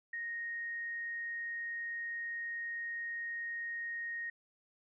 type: tone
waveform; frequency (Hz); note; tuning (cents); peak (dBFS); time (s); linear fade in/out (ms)
sine; 1864.7; A#6; 0; -37; 0.13-4.3; 5
effects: none